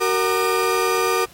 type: tone cluster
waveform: 35% pulse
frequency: 375.5 / 464.3 / 1207 Hz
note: F#4 / A#4 / D6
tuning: +26 / -7 / +47 cents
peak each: -20 dBFS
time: 0-1.26 s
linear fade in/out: 20 ms
effects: pink hiss -46 dBFS RMS until 1.33 s + MP3 64 kbps